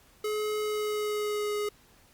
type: tone with pitch glide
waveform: square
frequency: 425.1 to 416.6 Hz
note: G#4 to G#4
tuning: +40 to +5 cents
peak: -29 dBFS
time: 0.24-1.69 s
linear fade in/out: 5 ms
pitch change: -35 cents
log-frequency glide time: 0.59-1.57 s
effects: pink hiss -60 dBFS RMS until 2.13 s + Opus 48 kbps